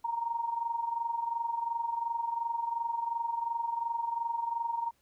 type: tone with amplitude modulation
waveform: sine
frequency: 931 Hz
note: A#5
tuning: 2 cents flat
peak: -27 dBFS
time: 0.04-4.91 s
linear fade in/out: 10 ms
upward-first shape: sine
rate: 22.8 Hz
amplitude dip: 70%
effects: pink hiss -71 dBFS RMS until 5.01 s